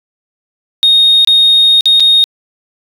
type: tone with dropouts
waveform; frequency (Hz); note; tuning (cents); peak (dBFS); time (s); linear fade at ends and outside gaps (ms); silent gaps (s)
sine; 3714; A#7; -7; -3; 0.83-2.24; 0; 1.247-1.274 / 1.808-1.857 / 1.998-2.004
effects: tanh soft clip ceiling -1 dBFS